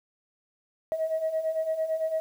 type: beating tone pair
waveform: sine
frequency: 632 / 640.9 Hz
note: D#5 / E5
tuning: +27 / -49 cents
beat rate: 8.9 Hz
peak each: -31 / -26 dBFS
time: 0.92-2.2 s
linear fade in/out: 0 ms
effects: tanh soft clip ceiling -20 dBFS + 9-bit